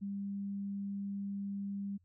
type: tone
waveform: sine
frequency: 199.3 Hz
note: G3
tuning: 29 cents sharp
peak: -36 dBFS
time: 0.01-1.98 s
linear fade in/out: 20 ms
effects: added 89 Hz sine -67 dBFS peak until 2.04 s